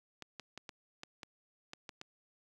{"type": "clicks", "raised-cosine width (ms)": 0.2, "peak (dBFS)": -27, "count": 9, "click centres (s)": [0.223, 0.397, 0.576, 0.692, 1.034, 1.232, 1.734, 1.892, 2.014], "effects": ["high-pass 80 Hz 12 dB/octave", "10-bit"]}